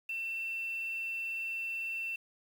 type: tone with quantisation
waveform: sine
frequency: 2691 Hz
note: E7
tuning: 35 cents sharp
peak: -34 dBFS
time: 0.09-2.16 s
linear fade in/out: 5 ms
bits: 9
effects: none